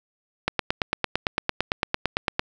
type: click train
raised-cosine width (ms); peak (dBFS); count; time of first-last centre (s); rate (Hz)
0.3; -5; 18; 0.48-2.394; 8.88
effects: none